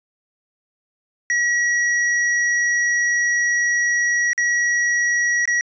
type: tone with dropouts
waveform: square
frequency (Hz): 1918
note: A#6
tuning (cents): +49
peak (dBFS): -17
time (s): 1.3-5.61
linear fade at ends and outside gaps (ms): 1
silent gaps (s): 4.332-4.378 / 5.455-5.476
effects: resampled to 16000 Hz